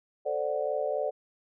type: chord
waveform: sine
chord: D dominant seventh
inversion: second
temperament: equal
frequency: 440 / 523.3 / 587.3 / 740 Hz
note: A4 / C5 / D5 / F#5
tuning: 0 / 0 / 0 / 0 cents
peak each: -34 / -33 / -30 / -36 dBFS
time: 0.25-1.11 s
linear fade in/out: 20 ms
effects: none